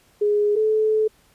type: tone pair in turn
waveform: sine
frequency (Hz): 415.3 / 433.4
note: G#4 / A4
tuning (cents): 0 / -26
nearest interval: minor second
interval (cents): 74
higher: second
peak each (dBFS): -16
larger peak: neither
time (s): 0.21-0.56 / 0.56-1.08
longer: second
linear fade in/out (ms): 10
effects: pink hiss -58 dBFS RMS until 1.34 s + resampled to 32000 Hz